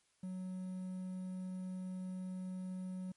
triangle tone with quantisation, 185 Hz, F#3, in tune, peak -38 dBFS, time 0.23-3.12 s, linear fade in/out 5 ms, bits 11, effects white hiss -75 dBFS RMS until 3.16 s + MP3 48 kbps

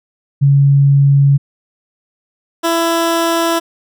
sine / 15% pulse tone pair in turn, 140 / 333.6 Hz, C#3 / E4, +18 / +21 cents, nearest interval octave + minor third, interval 1503 cents, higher second, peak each -6 dBFS, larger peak neither, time 0.41-1.38 / 2.63-3.6 s, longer neither, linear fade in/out 20 ms, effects none

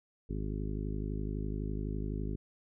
harmonic tone, 51.91 Hz, G#1, in tune, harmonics 1 / 2 / 3 / 4 / 5 / 6 / 7 / 8, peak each -36 / -41 / -41 / -44 / -43 / -48 / -46 / -48 dBFS, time 0.29-2.36 s, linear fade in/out 10 ms, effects none

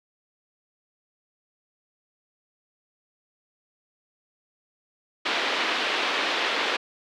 white band-pass noise, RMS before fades -26 dBFS, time 5.25-6.77 s, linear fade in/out 10 ms, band 280 to 3600 Hz, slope 24 dB/octave, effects none

